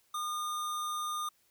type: tone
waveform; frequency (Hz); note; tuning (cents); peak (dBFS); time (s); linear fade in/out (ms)
square; 1216; D#6; -40; -34; 0.14-1.29; 5
effects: white hiss -70 dBFS RMS until 1.5 s